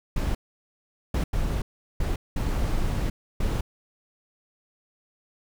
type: noise bursts at uneven times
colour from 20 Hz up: brown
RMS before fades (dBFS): -25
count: 6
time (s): 0.16-0.35 / 1.14-1.24 / 1.33-1.62 / 2-2.16 / 2.36-3.1 / 3.4-3.61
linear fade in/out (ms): 5
effects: none